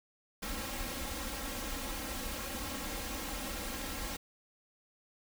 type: noise with comb filter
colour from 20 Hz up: pink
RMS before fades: -39 dBFS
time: 0.42-4.17 s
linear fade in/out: 10 ms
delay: 3.7 ms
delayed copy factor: +0.95
effects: none